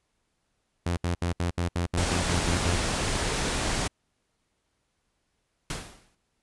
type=tone bursts; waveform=sawtooth; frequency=86.9 Hz; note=F2; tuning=8 cents flat; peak=-21 dBFS; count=11; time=0.86-2.76 s; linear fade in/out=5 ms; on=110 ms; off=69 ms
type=low-pass noise; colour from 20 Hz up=pink; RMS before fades=-28 dBFS; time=1.97-3.88 s; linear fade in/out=10 ms; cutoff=10000 Hz; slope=48 dB/octave
type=noise with exponential decay; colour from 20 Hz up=pink; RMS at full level=-30 dBFS; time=5.7-6.15 s; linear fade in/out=2 ms; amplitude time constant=96 ms
effects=pink hiss -75 dBFS RMS until 6.42 s + resampled to 24000 Hz